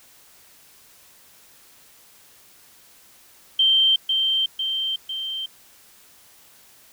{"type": "tone with echo", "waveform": "sine", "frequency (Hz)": 3136, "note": "G7", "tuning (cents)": 0, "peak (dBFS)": -14, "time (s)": [3.59, 3.96], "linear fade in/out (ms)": 5, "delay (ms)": 500, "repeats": 3, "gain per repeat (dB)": -4, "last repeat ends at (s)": 5.46, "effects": ["white hiss -52 dBFS RMS until 6.92 s"]}